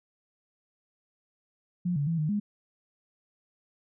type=tone with pitch steps; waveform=sine; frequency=177 / 143.3 / 165.5 / 153 / 206.7 Hz; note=F3 / D3 / E3 / D#3 / G#3; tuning=+23 / -42 / +7 / -29 / -8 cents; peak=-25 dBFS; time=1.85-2.4 s; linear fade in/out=10 ms; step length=110 ms; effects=none